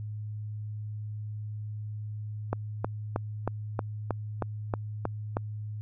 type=click train; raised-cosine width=1 ms; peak=-14 dBFS; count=10; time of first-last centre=2.53-5.369 s; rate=3.17 Hz; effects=added 106 Hz sine -34 dBFS peak until 5.81 s